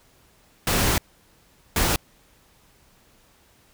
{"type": "noise bursts at uneven times", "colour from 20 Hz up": "pink", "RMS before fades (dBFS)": -21, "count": 2, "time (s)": [[0.67, 0.98], [1.76, 1.96]], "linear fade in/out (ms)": 2, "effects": ["pink hiss -58 dBFS RMS until 3.73 s"]}